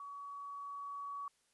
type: tone with level ramp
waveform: sine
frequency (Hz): 1131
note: C#6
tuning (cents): +34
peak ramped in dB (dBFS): -45 to -40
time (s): 0-1.28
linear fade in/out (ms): 2
effects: white hiss -75 dBFS RMS until 1.53 s + resampled to 24000 Hz